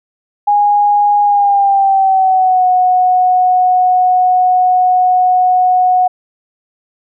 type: tone with pitch glide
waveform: sine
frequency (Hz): 823 to 733.2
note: G#5 to F#5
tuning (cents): -16 to -16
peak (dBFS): -7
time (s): 0.47-6.08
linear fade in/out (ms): 10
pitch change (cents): -200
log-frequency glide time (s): 1.23-2.66
effects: none